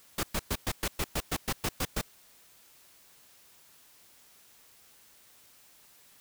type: noise bursts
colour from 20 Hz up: pink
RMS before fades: -30 dBFS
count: 12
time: 0.18-2.014 s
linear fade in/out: 5 ms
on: 52 ms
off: 110 ms
effects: white hiss -59 dBFS RMS until 6.2 s